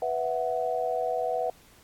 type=chord; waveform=sine; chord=B suspended fourth; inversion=none; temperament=equal; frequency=493.9 / 659.3 / 740 Hz; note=B4 / E5 / F#5; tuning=0 / 0 / 0 cents; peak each=-30 dBFS; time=0.02-1.5 s; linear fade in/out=2 ms; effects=pink hiss -57 dBFS RMS until 1.83 s + AAC 64 kbps